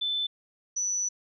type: tone pair in turn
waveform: sine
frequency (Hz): 3520 / 5947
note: A7 / F#8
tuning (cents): 0 / +8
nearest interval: major sixth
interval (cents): 908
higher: second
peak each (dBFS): -26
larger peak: neither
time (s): 0.01-0.27 / 0.76-1.09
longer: second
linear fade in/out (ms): 10
effects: none